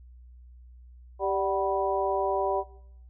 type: harmonic tone with a mistuned harmonic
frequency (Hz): 196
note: G3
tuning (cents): 0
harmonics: 2 / 3 / 4 / 5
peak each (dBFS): -29 / -29 / -31 / -32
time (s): 1.19-2.64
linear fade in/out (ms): 50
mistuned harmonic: 4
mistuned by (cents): -60
effects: noise-tail reverb RT60 0.7 s tail -17 dB re dry + added 61 Hz sine -47 dBFS peak until 3.09 s